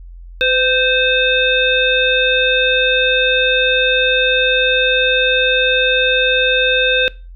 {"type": "harmonic tone with a mistuned harmonic", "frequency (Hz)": 520, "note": "C5", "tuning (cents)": -11, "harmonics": [1, 3, 5, 7], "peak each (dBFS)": [-17, -17, -17, -17], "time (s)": [0.41, 7.08], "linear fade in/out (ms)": 0, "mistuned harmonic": 1, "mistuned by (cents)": -35, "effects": ["noise-tail reverb RT60 0.3 s tail -21 dB re dry", "added 43 Hz sine -32 dBFS peak until 7.35 s"]}